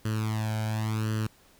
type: tone with flanger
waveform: sawtooth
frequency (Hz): 109.2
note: A2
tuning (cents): -13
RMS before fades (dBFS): -29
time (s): 0.05-1.27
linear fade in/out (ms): 5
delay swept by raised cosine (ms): 0.66 to 1.31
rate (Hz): 0.92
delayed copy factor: +0.8
effects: pink hiss -59 dBFS RMS until 1.59 s